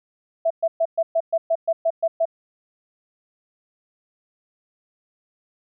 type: tone bursts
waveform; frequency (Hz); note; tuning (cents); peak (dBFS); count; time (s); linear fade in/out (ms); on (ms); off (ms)
sine; 659.3; E5; 0; -16; 11; 0.45-2.255; 10; 55; 120
effects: none